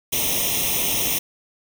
white noise with comb filter, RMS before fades -22 dBFS, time 0.12-1.19 s, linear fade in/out 10 ms, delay 0.33 ms, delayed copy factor +1, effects none

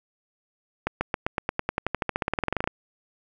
accelerating click train, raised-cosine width 0.5 ms, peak -9 dBFS, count 25, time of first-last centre 0.87-2.675 s, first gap 140 ms, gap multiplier 0.94, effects none

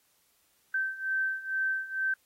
sine beating tone pair, 1550 / 1552.2 Hz, G6 / G6, -20 / -18 cents, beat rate 2.2 Hz, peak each -33 / -30 dBFS, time 0.74-2.14 s, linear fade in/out 5 ms, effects white hiss -69 dBFS RMS until 2.25 s + AAC 48 kbps

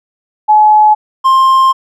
sine / triangle tone pair in turn, 852 / 1056.7 Hz, G#5 / C6, +44 / +17 cents, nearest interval major third, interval 373 cents, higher second, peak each -3 dBFS, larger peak neither, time 0.48-0.95 / 1.24-1.73 s, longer second, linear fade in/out 20 ms, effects none

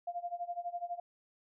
sine tone with tremolo, 698.5 Hz, F5, in tune, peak -33 dBFS, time 0.07-1 s, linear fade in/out 5 ms, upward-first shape sine, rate 12 Hz, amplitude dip 90%, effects none

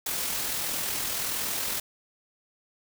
white noise with amplitude modulation, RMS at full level -29 dBFS, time 0.06-1.8 s, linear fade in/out 5 ms, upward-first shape sine, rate 41.5 Hz, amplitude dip 30%, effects none

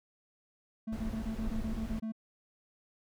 triangle tone bursts, 221.2 Hz, A3, 9 cents sharp, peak -32 dBFS, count 10, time 0.87-2.122 s, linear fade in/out 10 ms, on 100 ms, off 28 ms
brown noise, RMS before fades -38 dBFS, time 0.92-2 s, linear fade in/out 10 ms
effects none

